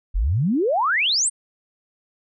sine exponential sweep, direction up, 38.89 to 9270 Hz, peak -17 dBFS, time 0.14-1.3 s, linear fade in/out 20 ms, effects none

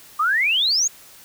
sine exponential sweep, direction up, 1168 to 6870 Hz, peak -16 dBFS, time 0.19-0.88 s, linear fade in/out 10 ms, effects white hiss -46 dBFS RMS until 1.24 s

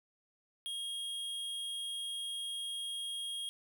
square tone, 3260 Hz, G#7, 33 cents flat, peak -38 dBFS, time 0.66-3.49 s, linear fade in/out 0 ms, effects none

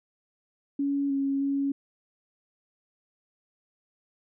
sine tone with pitch steps, 280.8 / 275.2 / 277.9 Hz, C#4 / C#4 / C#4, +22 / -12 / +4 cents, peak -24 dBFS, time 0.79-1.72 s, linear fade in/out 5 ms, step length 310 ms, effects none

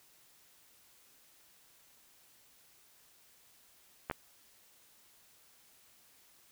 clicks, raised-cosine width 0.5 ms, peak -20 dBFS, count 2, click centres 4.099 / 4.112 s, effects white hiss -64 dBFS RMS until 6.51 s

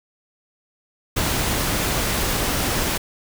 pink noise, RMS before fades -22 dBFS, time 1.16-2.98 s, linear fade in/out 10 ms, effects none

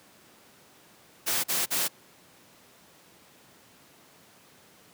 white noise bursts, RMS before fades -27 dBFS, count 3, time 1.26-1.884 s, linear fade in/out 20 ms, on 180 ms, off 42 ms, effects pink hiss -56 dBFS RMS until 4.93 s + high-pass 150 Hz 12 dB/octave

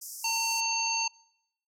pink band-pass noise, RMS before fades -42 dBFS, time 0.01-0.61 s, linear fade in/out 10 ms, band 5100 to 15000 Hz, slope 96 dB/octave
harmonic tone, 907 Hz, A#5, 48 cents flat, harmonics 1 / 3 / 5 / 7, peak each -32 / -32 / -32 / -32 dBFS, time 0.24-1.08 s, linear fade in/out 5 ms
effects noise-tail reverb RT60 0.8 s tail -25 dB re dry

